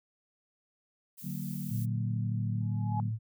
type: noise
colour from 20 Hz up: violet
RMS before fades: -47 dBFS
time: 1.17-1.86 s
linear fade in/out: 20 ms
type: chord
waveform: sine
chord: D augmented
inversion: none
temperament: equal with one note detuned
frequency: 146.83 / 185 / 229.6 Hz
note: D3 / F#3 / A#3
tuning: 0 / 0 / -26 cents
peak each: -38 / -37 / -41 dBFS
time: 1.22-3.12 s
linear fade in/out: 50 ms
type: tone with pitch glide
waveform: sine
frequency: 116.2 to 111.02 Hz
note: A#2 to A2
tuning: -5 to +16 cents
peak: -30 dBFS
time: 1.69-3.19 s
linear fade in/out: 50 ms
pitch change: -79 cents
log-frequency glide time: 1.86-2.71 s
type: tone with exponential growth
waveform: sine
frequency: 845 Hz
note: G#5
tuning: 30 cents sharp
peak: -30 dBFS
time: 2.61-3 s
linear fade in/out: 1 ms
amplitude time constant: 83 ms
effects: none